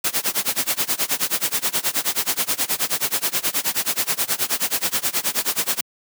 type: noise with tremolo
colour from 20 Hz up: white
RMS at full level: -19 dBFS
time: 0.04-5.81 s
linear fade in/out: 5 ms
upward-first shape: sine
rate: 9.4 Hz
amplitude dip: 95%
effects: high-pass 150 Hz 12 dB/octave